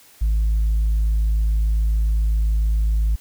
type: tone with tanh clipping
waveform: triangle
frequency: 53.6 Hz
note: A1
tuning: 45 cents flat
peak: -16 dBFS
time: 0.21-3.16 s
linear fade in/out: 10 ms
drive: 6 dB
effects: white hiss -50 dBFS RMS until 3.2 s